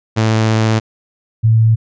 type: tone pair in turn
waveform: sawtooth / sine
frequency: 110.6 / 111.95 Hz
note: A2 / A2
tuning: +9 / +30 cents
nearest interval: unison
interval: 21 cents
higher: second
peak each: -7 dBFS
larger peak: neither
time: 0.16-0.8 / 1.43-1.76 s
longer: first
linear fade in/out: 20 ms
effects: resampled to 16000 Hz